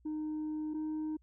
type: tone pair in turn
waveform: sine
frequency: 307.5 / 309.8 Hz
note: D#4 / D#4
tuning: -20 / -7 cents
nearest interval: unison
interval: 13 cents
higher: second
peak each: -32 / -31 dBFS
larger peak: second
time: 0.05-0.74 / 0.74-1.17 s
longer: first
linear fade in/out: 10 ms
effects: tanh soft clip ceiling -33 dBFS + added 60 Hz sine -63 dBFS peak until 1.22 s